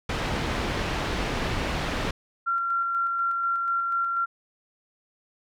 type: low-pass noise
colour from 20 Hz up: pink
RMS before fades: -28 dBFS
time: 0.09-2.11 s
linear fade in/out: 5 ms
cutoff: 3500 Hz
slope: 12 dB/octave
type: tone with tremolo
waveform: sine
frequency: 1372 Hz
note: F6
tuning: 31 cents flat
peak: -22 dBFS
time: 2.46-4.26 s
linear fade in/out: 20 ms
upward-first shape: square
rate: 4.1 Hz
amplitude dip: 25%
effects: none

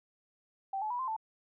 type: tone with pitch steps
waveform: sine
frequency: 778 / 859 / 976 / 1041 / 881 Hz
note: G5 / A5 / B5 / C6 / A5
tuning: -13 / -42 / -21 / -9 / +2 cents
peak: -32 dBFS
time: 0.73-1.165 s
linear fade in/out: 5 ms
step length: 87 ms
effects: none

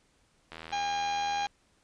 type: click train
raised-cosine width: 0.3 ms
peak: -26 dBFS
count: 78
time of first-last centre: 0.52-1.469 s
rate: 81.1 Hz
type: harmonic tone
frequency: 810 Hz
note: G#5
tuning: 43 cents flat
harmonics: 1 / 2 / 3 / 4 / 5 / 6 / 7 / 8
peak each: -29 / -42 / -41 / -42 / -43 / -53 / -51 / -48 dBFS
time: 0.72-1.47 s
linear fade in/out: 10 ms
effects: pink hiss -68 dBFS RMS until 1.83 s + resampled to 22050 Hz

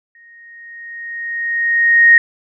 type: tone with exponential growth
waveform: sine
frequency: 1864.7 Hz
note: A#6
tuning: in tune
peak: -3 dBFS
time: 0.15-2.18 s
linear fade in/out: 2 ms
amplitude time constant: 440 ms
effects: none

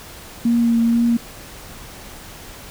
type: tone with vibrato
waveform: sine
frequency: 233.1 Hz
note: A#3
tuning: in tune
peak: -13 dBFS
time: 0.45-1.17 s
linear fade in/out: 5 ms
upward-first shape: triangle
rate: 2.1 Hz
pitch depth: 21 cents each way
effects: pink hiss -38 dBFS RMS until 2.7 s

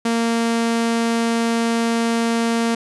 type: tone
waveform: sawtooth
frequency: 230.8 Hz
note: A#3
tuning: 17 cents flat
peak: -13 dBFS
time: 0.05-2.75 s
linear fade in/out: 5 ms
effects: resampled to 24000 Hz

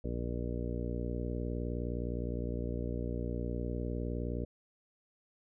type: harmonic tone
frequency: 59.6 Hz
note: A#1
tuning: 39 cents sharp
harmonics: 1 / 2 / 3 / 4 / 5 / 6 / 7 / 8 / 10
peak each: -37 / -40 / -44 / -42 / -44 / -47 / -45 / -44 / -49 dBFS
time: 0.04-4.45 s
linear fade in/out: 5 ms
effects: none

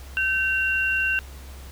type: tone pair together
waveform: sine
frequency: 1542 / 2750 Hz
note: G6 / F7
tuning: -29 / -27 cents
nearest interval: minor seventh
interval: 1002 cents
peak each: -23 dBFS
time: 0.17-1.19 s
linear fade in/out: 0 ms
effects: added 67 Hz sine -38 dBFS peak until 1.71 s + pink hiss -47 dBFS RMS until 1.71 s

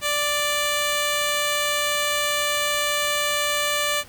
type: tone with notch filter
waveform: 5% pulse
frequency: 587.3 Hz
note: D5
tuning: in tune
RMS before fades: -23 dBFS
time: 0.01-4.04 s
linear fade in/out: 50 ms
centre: 5200 Hz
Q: 1.5
effects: pink hiss -47 dBFS RMS until 4.08 s

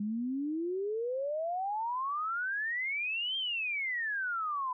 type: exponential two-way sweep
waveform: sine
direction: up then down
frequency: 201.7 to 3207 to 993 Hz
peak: -31 dBFS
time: 0-4.73 s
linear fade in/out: 5 ms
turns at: 3.37 s
effects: none

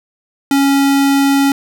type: tone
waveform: square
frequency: 277.2 Hz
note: C#4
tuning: in tune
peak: -10 dBFS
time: 0.51-1.52 s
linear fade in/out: 2 ms
effects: none

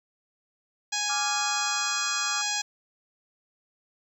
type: harmonic tone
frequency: 830 Hz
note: G#5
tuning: 1 cent flat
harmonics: 1 / 2 / 3 / 4 / 5 / 6 / 7 / 8 / 9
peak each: -35 / -35 / -35 / -35 / -35 / -35 / -35 / -35 / -35 dBFS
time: 0.92-2.62 s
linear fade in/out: 10 ms
type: chord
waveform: sine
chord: D diminished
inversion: second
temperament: equal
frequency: 830.6 / 1174.7 / 1396.9 Hz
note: Ab5 / D6 / F6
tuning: 0 / 0 / 0 cents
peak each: -38 / -34 / -35 dBFS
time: 1.09-2.42 s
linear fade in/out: 10 ms
effects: 9-bit

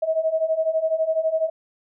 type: beating tone pair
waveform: sine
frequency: 632 / 644 Hz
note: D#5 / E5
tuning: +27 / -41 cents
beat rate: 12 Hz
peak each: -24 / -21 dBFS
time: 0.02-1.5 s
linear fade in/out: 10 ms
effects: none

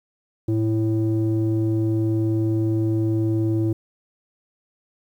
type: tone with low-pass filter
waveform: square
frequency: 110.1 Hz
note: A2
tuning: 2 cents sharp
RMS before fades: -21 dBFS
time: 0.48-3.73 s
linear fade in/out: 5 ms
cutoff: 360 Hz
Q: 3.3
effects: 9-bit

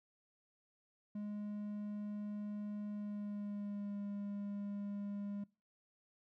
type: tone with pitch glide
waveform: triangle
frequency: 207.7 to 202.7 Hz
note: G#3 to G#3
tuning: 0 to -42 cents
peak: -38 dBFS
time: 1.15-5.44 s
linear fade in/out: 5 ms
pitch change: -42 cents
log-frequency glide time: 2.9-3.99 s
effects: noise-tail reverb RT60 0.3 s tail -22 dB re dry

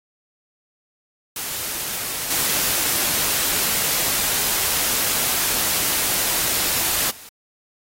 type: noise with level steps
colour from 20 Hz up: white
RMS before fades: -27 / -21 / -41 dBFS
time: 1.36-7.29 s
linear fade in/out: 2 ms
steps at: 2.3 / 7.1 s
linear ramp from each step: 10 ms
effects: AAC 48 kbps

